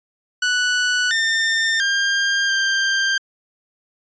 sawtooth tone with pitch steps, 1481 / 1806 / 1601 / 1583 Hz, F#6 / A6 / G6 / G6, +1 / +45 / +36 / +17 cents, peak -13 dBFS, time 0.42-3.18 s, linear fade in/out 5 ms, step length 690 ms, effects resampled to 16000 Hz

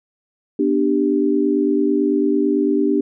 sine chord, G major, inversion first, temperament just, 245 / 294 / 392 Hz, B3 / D4 / G4, -14 / +2 / 0 cents, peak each -21 / -17 / -19 dBFS, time 0.59-3.01 s, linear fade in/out 5 ms, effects none

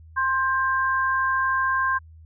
sine tone pair together, 1053.9 / 1587 Hz, C6 / G6, +12 / +21 cents, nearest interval perfect fifth, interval 709 cents, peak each -22 / -23 dBFS, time 0.16-1.99 s, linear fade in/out 20 ms, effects added 80 Hz sine -44 dBFS peak until 2.25 s

